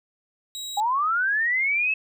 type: tone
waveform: 30% pulse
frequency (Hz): 3838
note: A#7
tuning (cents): +50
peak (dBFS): -29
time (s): 0.55-0.8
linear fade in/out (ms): 0
type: linear sweep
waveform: sine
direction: up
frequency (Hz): 794 to 2625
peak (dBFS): -20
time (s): 0.77-1.94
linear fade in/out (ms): 5
effects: none